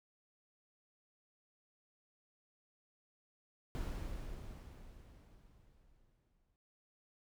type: noise with exponential decay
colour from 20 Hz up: brown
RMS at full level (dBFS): -38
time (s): 3.75-6.56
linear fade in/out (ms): 0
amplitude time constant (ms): 610
effects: none